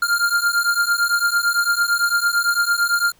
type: beating tone pair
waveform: square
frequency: 1396.9 / 1405.8 Hz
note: F6 / F6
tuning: 0 / +11 cents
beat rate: 8.9 Hz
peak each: -20 dBFS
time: 0.02-3.12 s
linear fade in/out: 5 ms
effects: pink hiss -56 dBFS RMS until 3.19 s